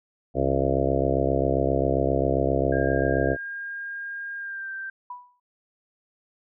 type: harmonic tone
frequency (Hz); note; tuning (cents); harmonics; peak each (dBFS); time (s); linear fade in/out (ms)
67.5; C#2; -45; 1 / 2 / 4 / 5 / 6 / 7 / 8 / 9 / 10; -29 / -29 / -29 / -29 / -29 / -29 / -29 / -29 / -29; 0.34-3.37; 50
type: tone with pitch glide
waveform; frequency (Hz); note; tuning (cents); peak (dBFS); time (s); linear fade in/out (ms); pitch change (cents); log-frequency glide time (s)
sine; 1614 to 1568.1; G#6 to G6; -50 to 0; -31; 2.72-4.9; 5; -50; 4.37-4.7
type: tone with exponential decay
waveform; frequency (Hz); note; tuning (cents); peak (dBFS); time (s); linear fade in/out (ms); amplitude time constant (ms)
sine; 984; B5; -7; -31; 5.1-5.4; 5; 65
effects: none